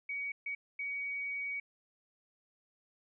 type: tone bursts at uneven times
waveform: sine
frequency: 2255 Hz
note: C#7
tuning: 29 cents sharp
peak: -35 dBFS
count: 3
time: 0.09-0.32 / 0.46-0.55 / 0.79-1.6 s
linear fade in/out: 5 ms
effects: none